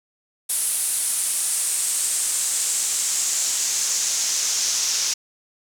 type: noise with band-pass filter sweep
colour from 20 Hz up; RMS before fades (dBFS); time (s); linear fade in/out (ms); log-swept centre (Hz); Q
pink; -23; 0.49-5.14; 10; 10000 to 5900; 3.1
effects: none